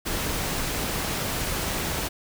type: noise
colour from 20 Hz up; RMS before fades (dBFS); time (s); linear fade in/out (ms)
pink; -28; 0.05-2.09; 20
effects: none